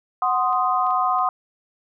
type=chord; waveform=sine; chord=C diminished; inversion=second; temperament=equal with one note detuned; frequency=740 / 1043.5 / 1244.5 Hz; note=Gb5 / C6 / Eb6; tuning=0 / -5 / 0 cents; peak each=-22 dBFS; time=0.22-1.29 s; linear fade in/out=2 ms
type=clicks; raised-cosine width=0.3 ms; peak=-31 dBFS; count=4; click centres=0.529 / 0.867 / 0.907 / 1.187 s
effects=none